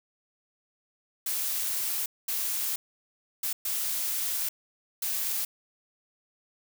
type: noise bursts at uneven times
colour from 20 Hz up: blue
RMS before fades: -30 dBFS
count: 5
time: 1.26-2.06 / 2.28-2.76 / 3.43-3.53 / 3.65-4.49 / 5.02-5.45 s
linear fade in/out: 5 ms
effects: none